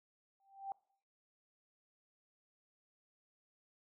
sine tone with exponential growth, 784 Hz, G5, in tune, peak -36 dBFS, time 0.4-0.72 s, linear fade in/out 1 ms, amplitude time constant 68 ms, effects noise-tail reverb RT60 0.6 s tail -24 dB re dry

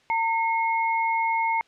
sine tone pair together, 910 / 2164 Hz, A#5 / C#7, -42 / -42 cents, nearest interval octave + minor third, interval 1500 cents, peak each -22 / -27 dBFS, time 0.1-1.61 s, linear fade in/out 0 ms, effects white hiss -60 dBFS RMS until 1.67 s + low-pass 4000 Hz 12 dB/octave

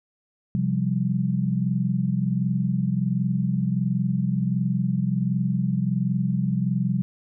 sine chord, C suspended fourth, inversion none, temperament equal, 130.81 / 174.61 / 196 Hz, C3 / F3 / G3, 0 / 0 / 0 cents, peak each -25 dBFS, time 0.55-7.02 s, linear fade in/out 0 ms, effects none

